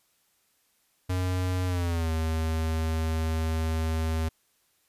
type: tone with pitch glide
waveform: square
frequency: 91.6 to 80.2 Hz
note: F#2 to E2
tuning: -17 to -47 cents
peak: -26 dBFS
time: 1.09-4.29 s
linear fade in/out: 10 ms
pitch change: -230 cents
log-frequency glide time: 1.66-2.11 s
effects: white hiss -69 dBFS RMS until 4.88 s + resampled to 32000 Hz